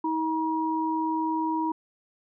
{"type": "tone pair together", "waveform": "sine", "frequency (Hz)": [318.6, 955.5], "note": ["D#4", "A#5"], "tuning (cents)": [41, 43], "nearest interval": "octave + perfect fifth", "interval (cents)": 1902, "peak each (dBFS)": [-27, -27], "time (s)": [0.04, 1.72], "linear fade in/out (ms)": 5, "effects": []}